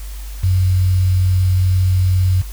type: tone with quantisation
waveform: sine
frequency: 92.4 Hz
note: F#2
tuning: 2 cents flat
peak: -11 dBFS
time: 0.43-2.42 s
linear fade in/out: 10 ms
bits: 6
effects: added 50 Hz sine -26 dBFS peak until 2.52 s + white hiss -40 dBFS RMS until 2.52 s